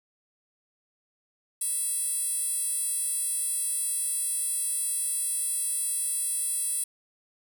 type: tone with high-pass filter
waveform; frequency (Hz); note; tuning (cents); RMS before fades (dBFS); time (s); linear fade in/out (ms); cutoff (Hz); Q
10% pulse; 663; E5; +10; -29; 1.61-6.84; 5; 9400; 4.1
effects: none